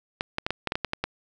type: clicks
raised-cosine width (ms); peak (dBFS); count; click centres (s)
0.3; -10; 10; 0.209 / 0.384 / 0.465 / 0.506 / 0.673 / 0.721 / 0.755 / 0.847 / 0.934 / 1.04
effects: none